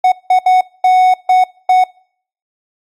triangle tone bursts at uneven times, 740 Hz, F#5, in tune, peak -4 dBFS, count 6, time 0.04-0.12 / 0.3-0.39 / 0.46-0.61 / 0.84-1.14 / 1.29-1.44 / 1.69-1.84 s, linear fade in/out 5 ms, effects noise-tail reverb RT60 0.6 s tail -25 dB re dry + AAC 64 kbps

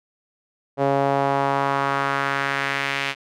sawtooth tone with band-pass filter sweep, 138.59 Hz, C#3, in tune, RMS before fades -22 dBFS, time 0.77-3.15 s, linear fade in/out 50 ms, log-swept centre 590 to 2500 Hz, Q 1.8, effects none

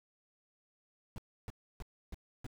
brown noise bursts, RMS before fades -42 dBFS, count 5, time 1.16-2.465 s, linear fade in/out 0 ms, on 21 ms, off 300 ms, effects none

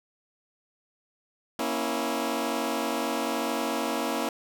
15% pulse chord, A# diminished, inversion none, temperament equal with one note detuned, 236.2 / 277.2 / 329.6 Hz, A#3 / C#4 / E4, +23 / 0 / 0 cents, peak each -25 dBFS, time 1.59-4.29 s, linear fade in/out 2 ms, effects none

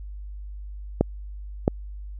clicks, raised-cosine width 2 ms, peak -4 dBFS, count 2, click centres 1.01 / 1.679 s, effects added 50 Hz sine -34 dBFS peak until 2.19 s

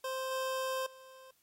25% pulse tone with level steps, 523.3 Hz, C5, in tune, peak -31 / -29 / -48 dBFS, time 0.04-1.31 s, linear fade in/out 5 ms, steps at 0.31 / 0.86 s, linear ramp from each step 5 ms, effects white hiss -71 dBFS RMS until 1.42 s + MP3 64 kbps

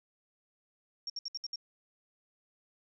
sine tone bursts, 5540 Hz, F8, 15 cents flat, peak -35 dBFS, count 6, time 1.07-1.558 s, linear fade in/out 2 ms, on 28 ms, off 64 ms, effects none

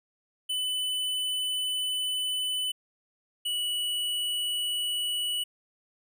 square tone pair in turn, 3004 / 2944 Hz, F#7 / F#7, +26 / -9 cents, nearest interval unison, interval 35 cents, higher first, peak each -28 dBFS, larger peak neither, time 0.49-2.72 / 3.45-5.44 s, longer first, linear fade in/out 10 ms, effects none

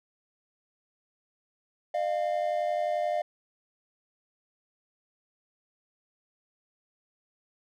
triangle tone pair together, 607.1 / 698.5 Hz, D#5 / F5, -43 / 0 cents, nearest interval major second, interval 243 cents, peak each -27 dBFS, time 1.94-3.22 s, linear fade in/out 5 ms, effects none

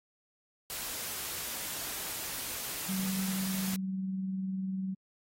white noise, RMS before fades -38 dBFS, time 0.7-3.76 s, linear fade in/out 0 ms
sine tone with tremolo, 190 Hz, F#3, 46 cents sharp, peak -30 dBFS, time 2.88-4.95 s, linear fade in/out 20 ms, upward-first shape triangle, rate 20 Hz, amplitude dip 35%
effects AAC 48 kbps

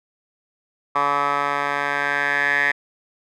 10% pulse tone with band-pass filter sweep, 142.9 Hz, D3, 47 cents flat, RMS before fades -21 dBFS, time 0.95-2.72 s, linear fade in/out 10 ms, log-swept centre 1200 to 1800 Hz, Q 9.4, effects none

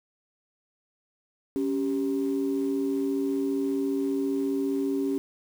sine tone pair together, 277.2 / 392 Hz, C#4 / G4, 0 / 0 cents, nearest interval tritone, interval 600 cents, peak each -25 / -28 dBFS, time 1.56-5.18 s, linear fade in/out 0 ms, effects tanh soft clip ceiling -18 dBFS + 8-bit

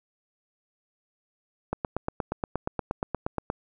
click train, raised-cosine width 1 ms, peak -13 dBFS, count 16, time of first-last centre 1.73-3.501 s, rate 8.47 Hz, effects none

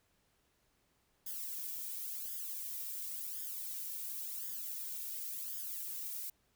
violet noise with flanger, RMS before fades -42 dBFS, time 1.26-6.3 s, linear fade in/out 5 ms, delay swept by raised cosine 0.59 to 2.19 ms, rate 0.93 Hz, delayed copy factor +0.95, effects pink hiss -75 dBFS RMS until 6.55 s

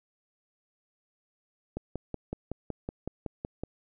click train, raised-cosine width 2 ms, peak -20 dBFS, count 11, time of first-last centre 1.77-3.636 s, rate 5.36 Hz, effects none

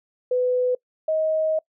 sine tone pair in turn, 500 / 630 Hz, B4 / D#5, +21 / +21 cents, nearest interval major third, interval 400 cents, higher second, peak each -18 / -19 dBFS, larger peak first, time 0.31-0.75 / 1.08-1.59 s, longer second, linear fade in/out 5 ms, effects noise-tail reverb RT60 0.1 s tail -24 dB re dry

